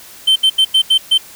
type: tone bursts at uneven times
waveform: triangle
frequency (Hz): 3099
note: G7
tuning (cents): -21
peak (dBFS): -6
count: 6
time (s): 0.27-0.36 / 0.43-0.5 / 0.58-0.65 / 0.74-0.82 / 0.9-0.98 / 1.11-1.18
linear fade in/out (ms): 10
effects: white hiss -38 dBFS RMS until 1.35 s

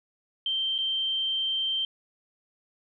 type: tone with dropouts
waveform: sine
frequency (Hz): 3135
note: G7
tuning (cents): -1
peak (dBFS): -25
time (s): 0.46-1.85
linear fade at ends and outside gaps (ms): 2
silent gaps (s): 0.781-0.786
effects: none

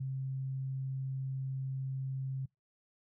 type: tone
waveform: sine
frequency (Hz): 133.2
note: C3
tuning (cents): +31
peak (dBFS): -34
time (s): 0-2.46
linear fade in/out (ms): 10
effects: noise-tail reverb RT60 0.2 s tail -26 dB re dry

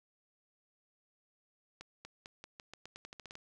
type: accelerating click train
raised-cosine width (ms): 0.2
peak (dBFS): -30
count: 14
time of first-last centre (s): 1.81-3.354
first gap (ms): 240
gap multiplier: 0.87
effects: none

